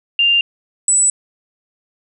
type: tone pair in turn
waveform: sine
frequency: 2794 / 7922 Hz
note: F7 / B8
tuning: 0 / +4 cents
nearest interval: octave + tritone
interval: 1804 cents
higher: second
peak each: -10 dBFS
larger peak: neither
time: 0.19-0.41 / 0.88-1.1 s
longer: neither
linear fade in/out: 2 ms
effects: none